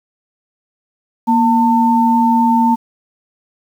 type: tone pair together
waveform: sine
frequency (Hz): 236.3 / 898.1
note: A#3 / A5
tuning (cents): +24 / +35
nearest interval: octave + major seventh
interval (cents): 2311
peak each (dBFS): -12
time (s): 1.27-2.76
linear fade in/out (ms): 20
effects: 7-bit